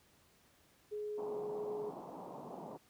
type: tone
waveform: sine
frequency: 420.1 Hz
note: G#4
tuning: 20 cents sharp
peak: -38 dBFS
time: 0.91-1.91 s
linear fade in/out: 20 ms
type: band-pass noise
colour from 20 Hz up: white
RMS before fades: -48 dBFS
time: 1.17-2.78 s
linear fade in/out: 20 ms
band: 140 to 980 Hz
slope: 48 dB/octave
effects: pink hiss -68 dBFS RMS until 2.89 s + high-pass 60 Hz 12 dB/octave